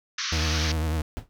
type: band-pass noise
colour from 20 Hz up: white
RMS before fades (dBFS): -30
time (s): 0.18-0.72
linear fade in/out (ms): 5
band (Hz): 1100 to 6200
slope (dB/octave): 96
type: tone with vibrato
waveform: 40% pulse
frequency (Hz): 78.8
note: D#2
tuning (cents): +23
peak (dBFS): -23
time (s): 0.32-1.02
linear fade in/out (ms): 5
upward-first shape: triangle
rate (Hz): 10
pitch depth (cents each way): 77
type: noise with exponential decay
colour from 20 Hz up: brown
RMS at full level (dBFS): -27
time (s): 1.17-1.29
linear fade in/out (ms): 0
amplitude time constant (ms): 25
effects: none